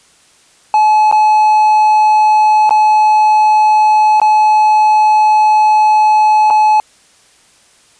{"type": "tone with dropouts", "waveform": "triangle", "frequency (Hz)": 856, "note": "A5", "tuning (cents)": -48, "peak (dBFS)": -4, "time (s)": [0.74, 6.8], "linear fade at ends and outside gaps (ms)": 1, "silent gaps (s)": [[1.114, 1.125], [2.694, 2.707], [4.2, 4.216], [6.502, 6.507]], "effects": ["white hiss -48 dBFS RMS until 7.99 s", "resampled to 22050 Hz"]}